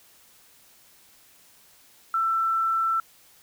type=tone; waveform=sine; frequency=1335 Hz; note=E6; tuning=22 cents sharp; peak=-21 dBFS; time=2.14-3 s; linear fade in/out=2 ms; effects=white hiss -56 dBFS RMS until 3.42 s